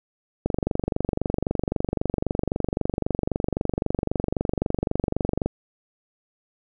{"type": "click train", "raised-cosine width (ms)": 2, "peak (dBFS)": -9, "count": 120, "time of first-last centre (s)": [0.46, 5.46], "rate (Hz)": 23.8, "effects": []}